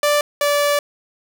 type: tone pair in turn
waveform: sawtooth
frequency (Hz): 587.3 / 579.5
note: D5 / D5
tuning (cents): 0 / -23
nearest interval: unison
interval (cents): 23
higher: first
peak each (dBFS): -10 / -11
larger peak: first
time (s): 0.03-0.21 / 0.41-0.79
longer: second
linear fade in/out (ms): 2
effects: none